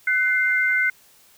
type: tone pair together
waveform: sine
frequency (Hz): 1502.4 / 2093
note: F#6 / C7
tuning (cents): +26 / 0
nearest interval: tritone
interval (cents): 574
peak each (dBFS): -20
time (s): 0.07-0.9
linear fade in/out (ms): 5
effects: white hiss -54 dBFS RMS until 1.37 s